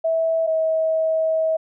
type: tone pair in turn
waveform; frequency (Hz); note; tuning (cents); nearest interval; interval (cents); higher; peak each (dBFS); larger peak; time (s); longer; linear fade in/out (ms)
sine; 652 / 640.8; E5 / E5; -19 / -49; unison; 30; first; -17; neither; 0.04-0.47 / 0.47-1.57; second; 10
effects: none